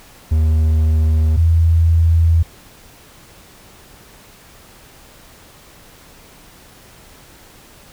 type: tone pair in turn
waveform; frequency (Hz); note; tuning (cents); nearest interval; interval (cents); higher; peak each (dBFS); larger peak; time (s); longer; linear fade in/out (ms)
triangle / sine; 78.5 / 82.73; D#2 / E2; +16 / +7; minor second; 91; second; -9; neither; 0.31-1.37 / 1.37-2.43; neither; 10
effects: pink hiss -44 dBFS RMS until 7.92 s